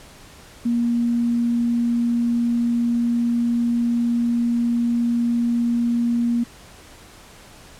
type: tone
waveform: sine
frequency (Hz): 236.6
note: A#3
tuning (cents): +26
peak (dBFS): -17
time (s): 0.65-6.44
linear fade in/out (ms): 10
effects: pink hiss -45 dBFS RMS until 7.79 s + low-pass 11000 Hz 12 dB/octave